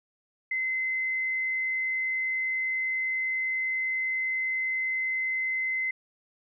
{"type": "tone", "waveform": "sine", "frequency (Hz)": 2055, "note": "C7", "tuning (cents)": -32, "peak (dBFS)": -26, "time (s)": [0.51, 5.91], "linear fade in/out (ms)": 5, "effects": []}